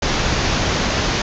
pink low-pass noise, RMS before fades -19 dBFS, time 0.02-1.22 s, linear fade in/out 5 ms, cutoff 6700 Hz, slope 96 dB/octave, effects none

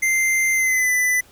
square tone with pitch glide, 2086 to 1996.4 Hz, C7 to B6, -6 to +18 cents, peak -17 dBFS, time 0.02-1.21 s, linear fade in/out 10 ms, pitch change -76 cents, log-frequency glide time 0.53-0.91 s, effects pink hiss -51 dBFS RMS until 1.31 s

